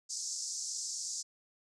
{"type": "band-pass noise", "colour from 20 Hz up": "white", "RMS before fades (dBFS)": -39, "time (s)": [0.09, 1.23], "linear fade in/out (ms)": 20, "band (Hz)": [5000, 7700], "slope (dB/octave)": 48, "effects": []}